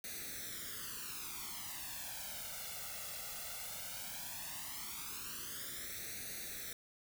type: noise with flanger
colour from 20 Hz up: white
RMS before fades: -45 dBFS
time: 0.04-6.73 s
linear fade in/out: 2 ms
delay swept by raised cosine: 0.48 to 1.48 ms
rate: 0.16 Hz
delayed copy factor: +0.85
effects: none